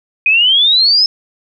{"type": "exponential sweep", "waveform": "sine", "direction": "up", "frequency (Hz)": [2470, 5250], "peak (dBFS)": -7, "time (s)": [0.26, 1.06], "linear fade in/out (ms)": 2, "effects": []}